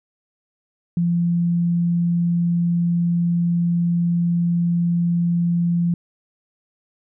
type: tone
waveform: sine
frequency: 171.9 Hz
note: F3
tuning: 27 cents flat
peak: -16 dBFS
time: 0.97-5.94 s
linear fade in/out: 2 ms
effects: none